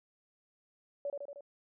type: tone with echo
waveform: sine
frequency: 569 Hz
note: C#5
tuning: 45 cents sharp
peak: -33 dBFS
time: 1.05-1.1 s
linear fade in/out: 2 ms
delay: 77 ms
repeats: 4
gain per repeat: -3 dB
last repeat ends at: 1.408 s
effects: none